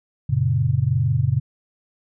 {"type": "chord", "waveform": "sine", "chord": "F# major", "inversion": "none", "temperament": "equal", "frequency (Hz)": [92.5, 116.54, 138.59], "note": ["F#2", "A#2", "C#3"], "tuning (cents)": [0, 0, 0], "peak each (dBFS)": [-24, -20, -20], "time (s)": [0.29, 1.4], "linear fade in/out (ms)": 10, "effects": []}